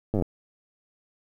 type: slowing click train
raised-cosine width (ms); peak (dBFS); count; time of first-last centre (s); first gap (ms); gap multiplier
2; -13; 9; 0.14-0.223; 9; 1.04
effects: 9-bit